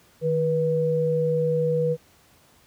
sine tone pair together, 155.56 / 486.8 Hz, D#3 / B4, 0 / -25 cents, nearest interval octave + minor sixth, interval 1975 cents, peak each -25 / -21 dBFS, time 0.21-1.97 s, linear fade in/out 50 ms, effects pink hiss -57 dBFS RMS until 2.66 s + high-pass 60 Hz 12 dB/octave

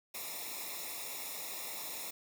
white noise with comb filter, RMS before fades -42 dBFS, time 0.14-2.11 s, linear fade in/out 10 ms, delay 0.65 ms, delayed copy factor -1, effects none

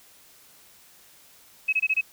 sine tone bursts, 2564 Hz, E7, 49 cents flat, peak -19 dBFS, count 5, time 1.68-2.012 s, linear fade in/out 10 ms, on 48 ms, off 23 ms, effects white hiss -54 dBFS RMS until 2.12 s

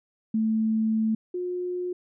sine tone pair in turn, 220.3 / 359.1 Hz, A3 / F4, +2 / +48 cents, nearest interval minor sixth, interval 846 cents, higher second, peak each -21 / -27 dBFS, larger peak first, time 0.34-1.15 / 1.34-1.93 s, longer first, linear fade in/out 5 ms, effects none

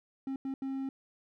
triangle tone bursts at uneven times, 268.6 Hz, C4, 46 cents sharp, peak -31 dBFS, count 3, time 0.27-0.36 / 0.45-0.54 / 0.62-0.89 s, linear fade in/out 2 ms, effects none

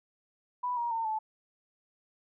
sine tone with pitch steps, 987.8 / 947 / 907.9 / 870.4 Hz, B5 / A#5 / A#5 / A5, 0 / +27 / -46 / -19 cents, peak -29 dBFS, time 0.63-1.19 s, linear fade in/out 10 ms, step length 140 ms, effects none

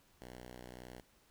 5% pulse tone, 61.74 Hz, B1, in tune, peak -38 dBFS, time 0.22-1.01 s, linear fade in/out 0 ms, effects pink hiss -69 dBFS RMS until 1.3 s

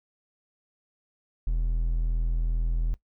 triangle tone, 41.2 Hz, E1, in tune, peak -21 dBFS, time 1.47-2.94 s, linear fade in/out 0 ms, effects noise-tail reverb RT60 0.1 s tail -18 dB re dry

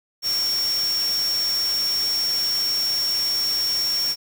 sine tone in noise, 5500 Hz, F8, 27 cents flat, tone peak -20 dBFS, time 0.22-4.16 s, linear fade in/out 50 ms, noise white, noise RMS -32 dBFS, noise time 0.22-4.16 s, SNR +9 dB, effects none

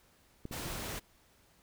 clicks, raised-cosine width 3 ms, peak -27 / -30 / -33 dBFS, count 3, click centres 0.454 / 0.512 / 0.664 s
pink noise, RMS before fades -40 dBFS, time 0.51-1 s, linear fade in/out 20 ms
effects pink hiss -66 dBFS RMS until 1.62 s

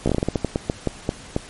slowing click train, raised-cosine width 2 ms, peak -6 dBFS, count 15, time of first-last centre 0.06-1.364 s, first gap 15 ms, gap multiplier 1.25, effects pink hiss -41 dBFS RMS until 1.49 s + MP3 48 kbps

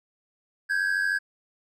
triangle tone pair together, 1568 / 1661.2 Hz, G6 / G#6, 0 / 0 cents, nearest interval minor second, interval 100 cents, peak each -24 / -24 dBFS, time 0.69-1.19 s, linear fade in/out 20 ms, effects none

